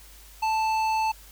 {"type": "tone with tanh clipping", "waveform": "triangle", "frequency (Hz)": 880, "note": "A5", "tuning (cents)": 0, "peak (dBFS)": -24, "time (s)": [0.42, 1.12], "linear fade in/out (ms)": 10, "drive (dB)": 17, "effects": ["added 50 Hz sine -49 dBFS peak until 1.31 s", "white hiss -51 dBFS RMS until 1.31 s"]}